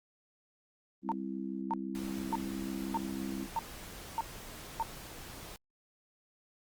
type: harmonic tone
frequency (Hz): 66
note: C2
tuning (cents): +16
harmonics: 3 / 4 / 5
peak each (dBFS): -39 / -40 / -41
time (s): 1.02-3.48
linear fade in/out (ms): 50
type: tone bursts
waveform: sine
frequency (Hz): 909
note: A#5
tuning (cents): -44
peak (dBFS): -29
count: 7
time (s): 1.09-4.826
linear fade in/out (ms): 0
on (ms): 28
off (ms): 590
type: noise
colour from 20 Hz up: pink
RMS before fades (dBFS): -47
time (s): 1.95-5.56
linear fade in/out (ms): 0
effects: Opus 32 kbps